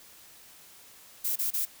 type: noise bursts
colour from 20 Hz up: violet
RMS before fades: -29 dBFS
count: 3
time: 1.24-1.654 s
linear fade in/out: 10 ms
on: 120 ms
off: 27 ms
effects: white hiss -53 dBFS RMS until 1.8 s